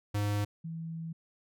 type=tone pair in turn; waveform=square / sine; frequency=103.1 / 163.66 Hz; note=G#2 / E3; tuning=-12 / -12 cents; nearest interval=minor sixth; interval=800 cents; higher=second; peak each=-29 / -36 dBFS; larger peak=first; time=0.14-0.45 / 0.64-1.13 s; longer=second; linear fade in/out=10 ms; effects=none